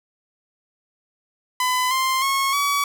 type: tone with pitch steps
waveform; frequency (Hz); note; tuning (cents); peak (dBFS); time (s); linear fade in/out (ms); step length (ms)
sawtooth; 1007 / 1048.6 / 1091.8 / 1136.9; B5 / C6 / C#6 / C#6; +33 / +3 / -27 / +43; -15; 1.6-2.84; 2; 310
effects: none

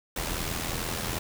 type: noise with amplitude modulation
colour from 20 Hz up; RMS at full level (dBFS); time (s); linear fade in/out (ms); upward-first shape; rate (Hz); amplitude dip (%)
pink; -29; 0.16-1.19; 5; sine; 82.6; 60
effects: none

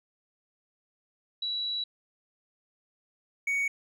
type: tone pair in turn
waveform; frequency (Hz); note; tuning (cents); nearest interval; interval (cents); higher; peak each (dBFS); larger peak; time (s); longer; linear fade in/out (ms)
sine / triangle; 3919 / 2236; B7 / C#7; -14 / +14; minor seventh; 972; first; -29 / -24; second; 1.42-1.84 / 3.47-3.68; first; 5
effects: none

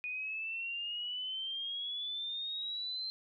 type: exponential sweep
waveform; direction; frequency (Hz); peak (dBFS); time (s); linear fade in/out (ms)
sine; up; 2467 to 4135; -36; 0.04-3.1; 0
effects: none

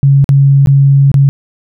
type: tone with dropouts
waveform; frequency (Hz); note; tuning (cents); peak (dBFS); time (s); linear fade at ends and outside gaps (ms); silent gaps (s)
sine; 138.59; C#3; 0; -3; 0.03-1.29; 0; 0.243-0.291 / 0.66-0.672 / 1.116-1.142
effects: none

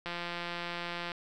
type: click train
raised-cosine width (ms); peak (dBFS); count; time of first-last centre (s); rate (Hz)
0.3; -21; 184; 0.06-1.118; 173
effects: none

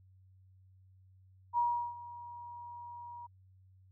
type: tone with ADSR envelope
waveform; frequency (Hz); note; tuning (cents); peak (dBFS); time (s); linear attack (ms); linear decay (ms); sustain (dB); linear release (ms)
sine; 955; A#5; +42; -26; 1.53-3.27; 49; 360; -18; 12
effects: added 94 Hz sine -59 dBFS peak until 3.91 s

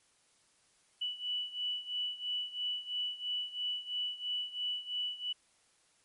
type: beating tone pair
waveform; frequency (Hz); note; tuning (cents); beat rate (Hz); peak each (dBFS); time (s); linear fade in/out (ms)
sine; 2960 / 2963; F#7 / F#7; 0 / +2; 3; -36 / -39; 1.01-5.33; 10
effects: white hiss -69 dBFS RMS until 6.04 s + MP3 48 kbps

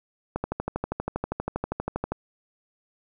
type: click train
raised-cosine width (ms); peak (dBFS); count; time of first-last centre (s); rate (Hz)
1; -13; 23; 0.36-2.12; 12.5
effects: none

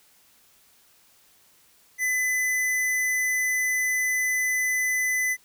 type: tone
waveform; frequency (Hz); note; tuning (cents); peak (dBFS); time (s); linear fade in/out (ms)
square; 2010; B6; +30; -23; 1.98-5.37; 50
effects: white hiss -59 dBFS RMS until 5.44 s

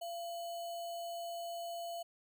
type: tone with sample-and-hold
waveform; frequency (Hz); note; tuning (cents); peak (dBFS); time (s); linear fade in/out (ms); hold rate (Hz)
sine; 684; F5; -36; -39; 0.01-2.03; 10; 3675
effects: none

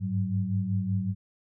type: tone cluster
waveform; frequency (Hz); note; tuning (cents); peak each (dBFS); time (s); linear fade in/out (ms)
sine; 98.5 / 103.8 / 187.7; G2 / G#2 / F#3; +9 / 0 / +25; -31 / -29 / -29; 0-1.15; 50
effects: none

